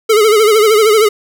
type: tone with vibrato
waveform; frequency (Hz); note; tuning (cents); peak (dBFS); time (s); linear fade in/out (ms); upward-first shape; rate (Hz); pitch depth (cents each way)
square; 430.5; A4; -38; -7; 0.09-1.09; 10; sine; 13; 83
effects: none